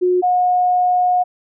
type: tone pair in turn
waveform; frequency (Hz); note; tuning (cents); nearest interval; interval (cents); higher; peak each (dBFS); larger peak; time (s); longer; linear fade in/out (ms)
sine; 362.1 / 723.4; F#4 / F#5; -37 / -39; octave; 1198; second; -12; neither; 0.01-0.22 / 0.22-1.24; second; 20
effects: none